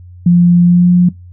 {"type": "tone with pitch glide", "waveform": "sine", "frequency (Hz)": [174.61, 177.66], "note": ["F3", "F3"], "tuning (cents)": [0, 30], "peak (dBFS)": -4, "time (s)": [0.26, 1.09], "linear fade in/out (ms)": 5, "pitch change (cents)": 30, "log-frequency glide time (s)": [0.64, 0.9], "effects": ["noise-tail reverb RT60 0.2 s tail -22 dB re dry", "added 89 Hz sine -32 dBFS peak until 1.32 s"]}